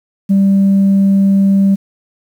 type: tone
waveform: sine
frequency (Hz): 195.9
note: G3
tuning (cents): -1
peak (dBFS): -5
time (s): 0.29-1.76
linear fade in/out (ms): 20
effects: tanh soft clip ceiling -5 dBFS + 7-bit